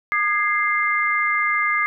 sine chord, Ab major, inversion second, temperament equal with one note detuned, 1218.2 / 1661.2 / 2093 Hz, Eb6 / Ab6 / C7, -37 / 0 / 0 cents, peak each -22 / -25 / -20 dBFS, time 0.12-1.86 s, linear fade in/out 0 ms, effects none

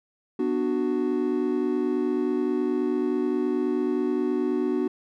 triangle chord, B minor, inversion none, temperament just, 246.9 / 296.3 / 370.4 Hz, B3 / D4 / F#4, 0 / +15 / +2 cents, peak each -26 / -25 / -24 dBFS, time 0.39-4.88 s, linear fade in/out 5 ms, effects none

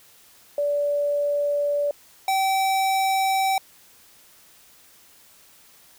sine / square tone pair in turn, 579 / 770.6 Hz, D5 / G5, -25 / -30 cents, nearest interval perfect fourth, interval 495 cents, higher second, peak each -20 dBFS, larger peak neither, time 0.58-1.91 / 2.28-3.58 s, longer first, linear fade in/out 2 ms, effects white hiss -53 dBFS RMS until 5.98 s

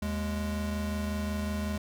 square tone pair together, 77.78 / 207.9 Hz, D#2 / G#3, 0 / +2 cents, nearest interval octave + perfect fourth, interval 1702 cents, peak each -34 / -33 dBFS, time 0.02-1.78 s, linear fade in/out 5 ms, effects none

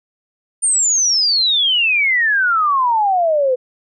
sine exponential sweep, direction down, 9060 to 493.9 Hz, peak -12 dBFS, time 0.62-3.56 s, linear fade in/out 20 ms, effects none

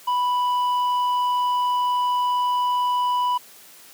triangle tone with tanh clipping, 987.8 Hz, B5, in tune, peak -20 dBFS, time 0.07-3.38 s, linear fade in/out 10 ms, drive 10 dB, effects white hiss -47 dBFS RMS until 3.93 s + high-pass 150 Hz 12 dB/octave

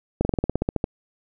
slowing click train, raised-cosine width 2 ms, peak -8 dBFS, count 12, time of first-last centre 0.21-0.841 s, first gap 40 ms, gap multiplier 1.07, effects none

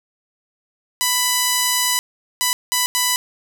5% pulse tone bursts at uneven times, 993 Hz, B5, 9 cents sharp, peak -4 dBFS, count 4, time 1.01-1.99 / 2.41-2.53 / 2.72-2.86 / 2.95-3.16 s, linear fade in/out 0 ms, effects none

